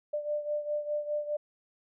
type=beating tone pair; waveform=sine; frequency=593 / 597.9 Hz; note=D5 / D5; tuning=+17 / +31 cents; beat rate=4.9 Hz; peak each=-31 / -36 dBFS; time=0.13-1.37 s; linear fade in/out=10 ms; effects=none